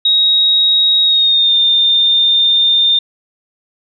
sine tone with pitch glide, 3787 to 3618 Hz, A#7 to A7, +27 to +48 cents, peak -8 dBFS, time 0.05-2.99 s, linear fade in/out 5 ms, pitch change -79 cents, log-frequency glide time 1.02-1.55 s, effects none

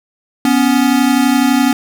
square tone pair together, 246.9 / 278.8 Hz, B3 / C#4, 0 / +10 cents, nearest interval major second, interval 210 cents, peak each -13 dBFS, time 0.45-1.73 s, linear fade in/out 2 ms, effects 7-bit

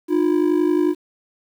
triangle ring-modulated tone, 329.7 Hz, E4, in tune, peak -10 dBFS, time 0.08-0.95 s, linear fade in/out 50 ms, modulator 25.6 Hz, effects 8-bit

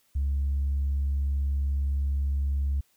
sine tone, 69.6 Hz, C#2, 8 cents sharp, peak -22 dBFS, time 0.15-2.81 s, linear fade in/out 10 ms, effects tanh soft clip ceiling -21 dBFS + white hiss -67 dBFS RMS until 2.96 s

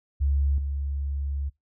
sine tone with level steps, 70 Hz, C#2, 18 cents sharp, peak -20 / -26 dBFS, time 0.2-1.5 s, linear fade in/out 20 ms, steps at 0.58 s, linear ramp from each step 2 ms, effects noise-tail reverb RT60 0.2 s tail -25 dB re dry

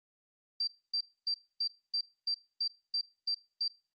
sine tone bursts, 4699 Hz, D8, in tune, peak -29 dBFS, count 10, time 0.6-3.68 s, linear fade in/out 5 ms, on 74 ms, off 260 ms, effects noise-tail reverb RT60 0.3 s tail -20 dB re dry + Opus 32 kbps

